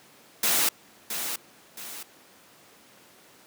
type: noise with echo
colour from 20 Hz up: white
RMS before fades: -23 dBFS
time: 0.43-0.69 s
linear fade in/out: 5 ms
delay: 670 ms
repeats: 2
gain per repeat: -8 dB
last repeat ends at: 2.03 s
effects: pink hiss -54 dBFS RMS until 3.46 s + high-pass 200 Hz 12 dB/octave